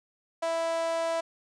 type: tone with high-pass filter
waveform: sawtooth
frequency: 330.1 Hz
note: E4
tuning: 2 cents sharp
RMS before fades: -29 dBFS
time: 0.42-1.21 s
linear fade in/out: 10 ms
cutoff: 730 Hz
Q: 7.3
effects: resampled to 22050 Hz + 10-bit